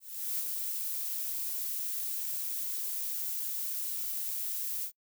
violet noise with ADSR envelope, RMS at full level -32 dBFS, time 0-4.92 s, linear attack 390 ms, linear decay 20 ms, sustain -3 dB, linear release 82 ms, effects noise-tail reverb RT60 0.1 s tail -26 dB re dry

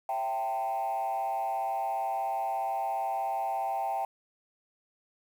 sine tone with frequency modulation, 784 Hz, G5, in tune, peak -27 dBFS, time 0.09-4.05 s, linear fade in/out 2 ms, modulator 117 Hz, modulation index 0.92, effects tanh soft clip ceiling -25 dBFS + 9-bit

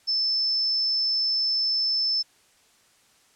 sine tone, 5274 Hz, E8, in tune, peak -21 dBFS, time 0.07-2.23 s, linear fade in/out 20 ms, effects white hiss -60 dBFS RMS until 3.35 s + low-pass 9000 Hz 12 dB/octave

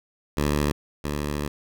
10% pulse tone pair in turn, 73.42 / 73.42 Hz, D2 / D2, 0 / 0 cents, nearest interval unison, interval 0 cents, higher neither, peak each -13 / -18 dBFS, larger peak first, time 0.37-0.72 / 1.04-1.48 s, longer second, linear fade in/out 5 ms, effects none

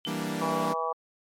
sine tone with exponential decay, 3062 Hz, G7, 41 cents flat, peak -27 dBFS, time 0.05-0.17 s, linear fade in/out 0 ms, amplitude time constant 25 ms
sawtooth chord, E half-diminished seventh, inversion none, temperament equal, 164.81 / 196 / 233.1 / 293.7 Hz, E3 / G3 / Bb3 / D4, 0 / 0 / 0 / 0 cents, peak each -31 dBFS, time 0.06-0.74 s, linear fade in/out 20 ms
harmonic tone, 162.8 Hz, E3, 21 cents flat, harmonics 3 / 4 / 5 / 6 / 7, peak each -33 / -35 / -34 / -34 / -31 dBFS, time 0.41-0.93 s, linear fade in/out 10 ms
effects MP3 64 kbps

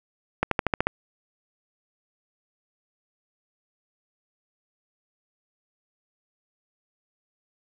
accelerating click train, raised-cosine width 0.5 ms, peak -6 dBFS, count 7, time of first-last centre 0.43-0.87 s, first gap 83 ms, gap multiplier 0.95, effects none

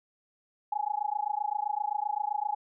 sine tone with amplitude modulation, 835 Hz, G#5, 9 cents sharp, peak -24 dBFS, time 0.72-2.55 s, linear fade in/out 5 ms, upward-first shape sine, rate 27.7 Hz, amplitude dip 100%, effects none

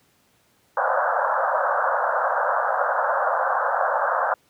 pink band-pass noise, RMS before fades -22 dBFS, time 0.77-4.34 s, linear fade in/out 2 ms, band 520 to 1600 Hz, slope 96 dB/octave, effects pink hiss -62 dBFS RMS until 4.49 s + high-pass 100 Hz 12 dB/octave

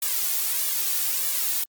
blue noise with flanger, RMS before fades -25 dBFS, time 0.02-1.64 s, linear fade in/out 5 ms, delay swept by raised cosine 1.7 to 2.8 ms, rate 1.6 Hz, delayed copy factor +0.8, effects Opus 48 kbps

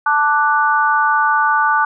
sine chord, D major, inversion second, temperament equal, 880 / 1174.7 / 1480 Hz, A5 / D6 / F#6, 0 / 0 / 0 cents, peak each -16 dBFS, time 0.06-1.85 s, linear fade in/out 5 ms, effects none

